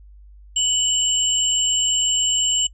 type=tone pair together; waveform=sine; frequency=2970 / 7484 Hz; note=F#7 / A#8; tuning=+6 / +6 cents; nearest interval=octave + major third; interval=1600 cents; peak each=-20 dBFS; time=0.56-2.67 s; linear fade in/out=5 ms; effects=noise-tail reverb RT60 0.1 s tail -24 dB re dry + added 50 Hz sine -42 dBFS peak until 2.73 s